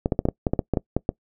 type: clicks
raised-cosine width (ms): 2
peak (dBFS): -7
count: 12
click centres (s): 0.059 / 0.122 / 0.191 / 0.254 / 0.287 / 0.468 / 0.535 / 0.592 / 0.737 / 0.772 / 0.966 / 1.091
effects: noise-tail reverb RT60 0.1 s tail -23 dB re dry